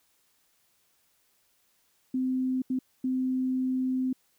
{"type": "tone bursts at uneven times", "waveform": "sine", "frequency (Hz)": 258, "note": "C4", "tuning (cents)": -24, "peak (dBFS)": -25, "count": 3, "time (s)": [[2.14, 2.62], [2.7, 2.79], [3.04, 4.13]], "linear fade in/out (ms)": 5, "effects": ["white hiss -69 dBFS RMS until 4.38 s"]}